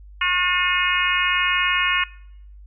harmonic tone with a mistuned harmonic, 359 Hz, F4, 48 cents sharp, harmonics 3 / 4 / 5 / 6 / 7 / 8, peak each -25 / -25 / -25 / -25 / -25 / -25 dBFS, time 0.21-2.04 s, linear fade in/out 5 ms, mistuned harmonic 3, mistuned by +20 cents, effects noise-tail reverb RT60 0.7 s tail -22 dB re dry + added 50 Hz sine -40 dBFS peak until 2.66 s

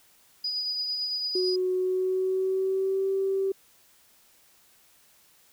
sine tone with tremolo, 4939 Hz, D#8, 14 cents flat, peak -26 dBFS, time 0.44-1.56 s, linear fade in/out 5 ms, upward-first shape sine, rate 8.9 Hz, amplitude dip 30%
sine tone with pitch glide, 368.5 to 387.3 Hz, F#4 to G4, -7 to -21 cents, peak -23 dBFS, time 1.35-3.52 s, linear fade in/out 5 ms, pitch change +86 cents, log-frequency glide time 1.75-3.09 s
effects tanh soft clip ceiling -15 dBFS + white hiss -60 dBFS RMS until 5.52 s

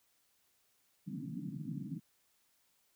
pink band-pass noise, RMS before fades -42 dBFS, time 1.06-2 s, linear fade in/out 20 ms, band 130 to 300 Hz, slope 96 dB/octave, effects white hiss -74 dBFS RMS until 2.95 s

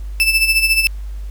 35% pulse tone with tremolo, 2640 Hz, E7, 2 cents sharp, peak -8 dBFS, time 0.2-0.87 s, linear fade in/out 0 ms, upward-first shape sine, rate 14 Hz, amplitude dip 65%, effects added 50 Hz sine -24 dBFS peak until 1.3 s + pink hiss -50 dBFS RMS until 1.3 s

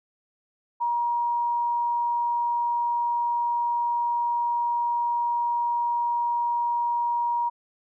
sine tone, 950 Hz, A#5, 33 cents sharp, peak -22 dBFS, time 0.8-7.5 s, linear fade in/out 20 ms, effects none

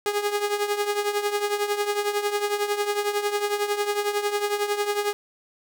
sawtooth tone with tremolo, 411.9 Hz, G#4, 14 cents flat, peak -16 dBFS, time 0.06-5.13 s, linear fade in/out 0 ms, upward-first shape triangle, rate 11 Hz, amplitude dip 75%, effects none

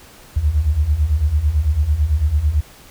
sine beating tone pair, 69.3 / 78.3 Hz, C#2 / D#2, 0 / +11 cents, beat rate 9 Hz, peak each -19 / -15 dBFS, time 0.36-2.61 s, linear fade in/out 10 ms, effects pink hiss -44 dBFS RMS until 2.9 s

